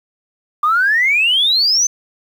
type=exponential sweep; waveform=sine; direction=up; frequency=1174.7 to 6272 Hz; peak=-10 dBFS; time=0.63-1.87 s; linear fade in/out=5 ms; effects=tanh soft clip ceiling -6 dBFS + 7-bit